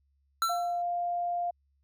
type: tone with exponential decay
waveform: square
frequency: 1343 Hz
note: E6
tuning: 32 cents sharp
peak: -23 dBFS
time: 0.42-0.82 s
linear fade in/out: 1 ms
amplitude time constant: 85 ms
type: tone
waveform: sine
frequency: 700 Hz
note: F5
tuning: 4 cents sharp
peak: -28 dBFS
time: 0.49-1.51 s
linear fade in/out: 10 ms
effects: added 69 Hz sine -68 dBFS peak until 1.83 s